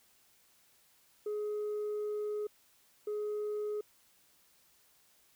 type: tone bursts at uneven times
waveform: sine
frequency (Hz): 420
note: G#4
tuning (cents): +19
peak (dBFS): -31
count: 2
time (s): 1.26-2.47 / 3.07-3.81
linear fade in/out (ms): 5
effects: tanh soft clip ceiling -32 dBFS + white hiss -67 dBFS RMS until 5.35 s